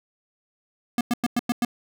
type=tone bursts; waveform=square; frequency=240.1 Hz; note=B3; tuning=49 cents flat; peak=-20 dBFS; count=6; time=0.98-1.649 s; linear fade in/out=2 ms; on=29 ms; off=99 ms; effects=none